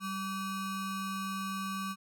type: ring-modulated tone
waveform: square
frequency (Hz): 672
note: E5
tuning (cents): +33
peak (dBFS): -32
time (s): 0-1.96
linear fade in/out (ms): 50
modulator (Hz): 478
effects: none